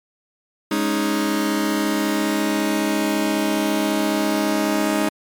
sawtooth chord, Ab suspended fourth, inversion none, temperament just, 207.7 / 276.9 / 311.5 Hz, Ab3 / Db4 / Eb4, 0 / -2 / +2 cents, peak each -19 / -21 / -17 dBFS, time 0.71-5.09 s, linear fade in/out 5 ms, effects MP3 96 kbps

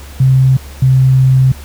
sine tone pair in turn, 131.7 / 131.14 Hz, C3 / C3, +12 / +4 cents, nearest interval unison, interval 8 cents, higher first, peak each -5 dBFS, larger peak neither, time 0.2-0.57 / 0.82-1.52 s, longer second, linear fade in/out 5 ms, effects added 70 Hz sine -29 dBFS peak until 1.64 s + pink hiss -36 dBFS RMS until 1.64 s

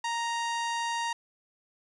harmonic tone with a mistuned harmonic, 932.3 Hz, A#5, in tune, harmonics 1 / 2 / 3 / 4 / 5 / 6 / 7 / 8 / 10, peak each -30 / -36 / -40 / -42 / -44 / -46 / -47 / -48 / -50 dBFS, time 0.04-1.13 s, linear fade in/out 5 ms, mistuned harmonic 6, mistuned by +59 cents, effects 11-bit

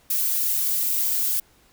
violet noise with flanger, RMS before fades -23 dBFS, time 0.1-1.4 s, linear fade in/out 5 ms, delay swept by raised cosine 1.7 to 5 ms, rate 2.5 Hz, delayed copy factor -0.85, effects pink hiss -58 dBFS RMS until 1.72 s

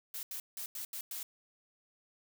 blue noise bursts at uneven times, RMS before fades -41 dBFS, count 6, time 0.14-0.23 / 0.31-0.4 / 0.57-0.66 / 0.75-0.85 / 0.93-1.01 / 1.11-1.23 s, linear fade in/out 2 ms, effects none

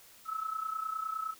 sine tone with amplitude modulation, 1300 Hz, E6, 24 cents flat, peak -30 dBFS, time 0.25-1.35 s, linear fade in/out 50 ms, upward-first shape sine, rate 29.8 Hz, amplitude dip 75%, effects white hiss -57 dBFS RMS until 1.39 s

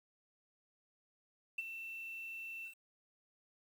sine tone with ADSR envelope, 2682 Hz, E7, 29 cents sharp, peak -32 dBFS, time 1.58-2.75 s, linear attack 8 ms, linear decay 24 ms, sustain -11 dB, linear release 100 ms, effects tanh soft clip ceiling -29 dBFS + 10-bit

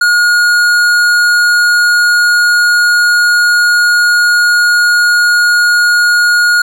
triangle tone with tanh clipping, 1436 Hz, F6, 48 cents sharp, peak -8 dBFS, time 0.01-6.62 s, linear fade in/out 5 ms, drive 18 dB, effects none

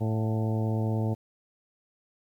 harmonic tone with a mistuned harmonic, 110.5 Hz, A2, 8 cents sharp, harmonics 1 / 2 / 3 / 4 / 5 / 6 / 7 / 8, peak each -26 / -32 / -36 / -38 / -40 / -42 / -43 / -44 dBFS, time 0-1.15 s, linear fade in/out 20 ms, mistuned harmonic 7, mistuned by -58 cents, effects 10-bit

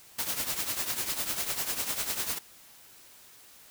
white noise with tremolo, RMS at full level -29 dBFS, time 0.18-2.39 s, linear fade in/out 10 ms, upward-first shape triangle, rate 10 Hz, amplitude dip 75%, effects white hiss -54 dBFS RMS until 3.7 s

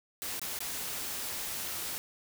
white noise with dropouts, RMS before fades -37 dBFS, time 0.22-1.98 s, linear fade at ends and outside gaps 0 ms, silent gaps 0.395-0.416 / 0.589-0.605 s, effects none

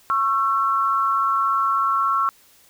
sine tone pair together, 1100 / 1341.7 Hz, C#6 / E6, -14 / +30 cents, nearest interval minor third, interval 344 cents, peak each -20 dBFS, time 0.1-2.29 s, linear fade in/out 0 ms, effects white hiss -54 dBFS RMS until 2.69 s

